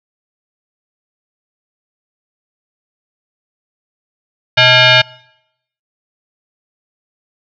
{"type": "tone with frequency modulation", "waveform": "sine", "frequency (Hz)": 632, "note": "D#5", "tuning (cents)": 27, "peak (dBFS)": -5, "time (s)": [4.57, 5.02], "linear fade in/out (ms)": 10, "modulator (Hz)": 757, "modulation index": 4.5, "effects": ["noise-tail reverb RT60 0.8 s tail -24 dB re dry"]}